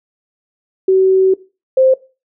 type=tone pair in turn; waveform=sine; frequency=379.1 / 523.3 Hz; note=F#4 / C5; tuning=+42 / 0 cents; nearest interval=tritone; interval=558 cents; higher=second; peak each=-7 dBFS; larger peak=neither; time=0.88-1.34 / 1.77-1.94 s; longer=first; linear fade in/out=5 ms; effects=noise-tail reverb RT60 0.3 s tail -19 dB re dry